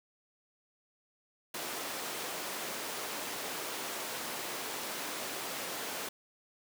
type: high-pass noise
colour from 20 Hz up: pink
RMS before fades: -39 dBFS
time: 1.54-6.09 s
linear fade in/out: 5 ms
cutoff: 350 Hz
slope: 12 dB/octave
effects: none